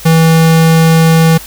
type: tone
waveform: square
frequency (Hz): 162.7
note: E3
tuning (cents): -22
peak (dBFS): -5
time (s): 0.05-1.38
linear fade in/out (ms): 10
effects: added 50 Hz sine -35 dBFS peak until 1.46 s + white hiss -30 dBFS RMS until 1.46 s